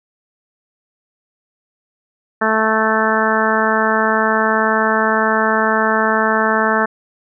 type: harmonic tone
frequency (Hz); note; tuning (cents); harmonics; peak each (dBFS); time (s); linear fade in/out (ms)
219.5; A3; -4; 1 / 2 / 3 / 4 / 5 / 6 / 7 / 8; -21 / -21 / -21 / -21 / -21 / -21 / -21 / -21; 2.41-6.86; 10
effects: none

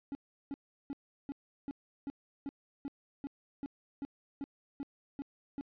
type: tone bursts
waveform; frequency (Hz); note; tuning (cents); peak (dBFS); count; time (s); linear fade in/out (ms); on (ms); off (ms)
triangle; 280; C#4; +18; -34; 15; 0.12-5.61; 0; 30; 360
effects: resampled to 11025 Hz

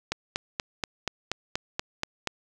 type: click train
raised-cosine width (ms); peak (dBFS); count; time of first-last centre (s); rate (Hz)
0.2; -10; 10; 0.12-2.273; 4.18
effects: none

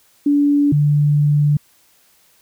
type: tone pair in turn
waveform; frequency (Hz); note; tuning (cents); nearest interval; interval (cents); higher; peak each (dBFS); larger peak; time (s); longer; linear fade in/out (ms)
sine; 288 / 146.94; D4 / D3; -34 / +1; octave; 1165; first; -11 / -11; neither; 0.26-0.72 / 0.72-1.57; second; 5
effects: white hiss -55 dBFS RMS until 2.41 s

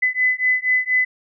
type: beating tone pair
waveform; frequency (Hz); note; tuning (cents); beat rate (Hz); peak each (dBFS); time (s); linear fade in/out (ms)
sine; 2009 / 2013.2; B6 / B6; +29 / +33; 4.2; -19; 0.02-1.05; 10
effects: none

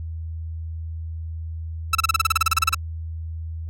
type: tone bursts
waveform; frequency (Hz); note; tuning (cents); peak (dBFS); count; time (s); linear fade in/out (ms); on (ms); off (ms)
sawtooth; 1318.5; E6; 0; -11; 16; 1.93-2.746; 5; 21; 32
effects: added 81 Hz sine -28 dBFS peak until 3.69 s + AAC 64 kbps

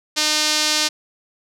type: tone with band-pass filter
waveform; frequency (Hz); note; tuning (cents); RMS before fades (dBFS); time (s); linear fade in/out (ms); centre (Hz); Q
sawtooth; 304.5; D#4; -37; -19; 0.16-0.89; 20; 5000; 1.6
effects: none

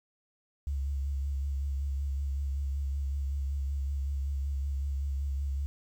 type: tone with vibrato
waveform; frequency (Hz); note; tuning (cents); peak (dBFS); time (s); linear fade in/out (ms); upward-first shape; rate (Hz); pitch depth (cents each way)
sine; 69.3; C#2; 0; -29; 0.67-5.66; 0; sine; 5.3; 39
effects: 10-bit

